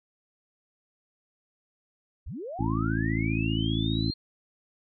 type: linear sweep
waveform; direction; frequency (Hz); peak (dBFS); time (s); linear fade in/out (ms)
sine; up; 30.62 to 4245; -34; 2.26-4.14; 10
type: harmonic tone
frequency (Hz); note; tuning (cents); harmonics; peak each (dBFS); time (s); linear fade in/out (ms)
55; A1; 0; 1 / 2 / 3 / 4 / 5 / 6; -33 / -29 / -32 / -34 / -31 / -34; 2.59-4.11; 5
effects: none